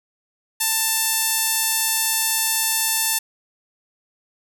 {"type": "tone with band-pass filter", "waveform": "sawtooth", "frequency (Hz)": 888, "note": "A5", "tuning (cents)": 16, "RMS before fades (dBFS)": -21, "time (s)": [0.6, 3.19], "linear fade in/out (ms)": 10, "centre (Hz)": 11000, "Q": 1, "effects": []}